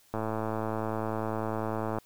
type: click train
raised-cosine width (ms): 1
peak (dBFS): -18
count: 204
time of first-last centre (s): 0.14-1.985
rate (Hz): 110
effects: white hiss -62 dBFS RMS until 2.05 s